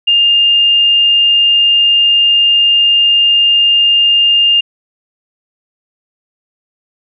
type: tone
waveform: sine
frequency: 2812 Hz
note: F7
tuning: 11 cents sharp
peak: -6 dBFS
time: 0.07-4.61 s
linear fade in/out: 10 ms
effects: none